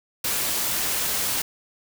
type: noise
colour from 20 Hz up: white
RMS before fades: -25 dBFS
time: 0.24-1.42 s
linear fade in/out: 5 ms
effects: none